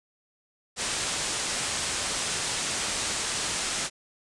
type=low-pass noise; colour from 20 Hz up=white; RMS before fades=-30 dBFS; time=0.76-3.9 s; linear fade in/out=50 ms; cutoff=9300 Hz; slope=48 dB/octave; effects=resampled to 24000 Hz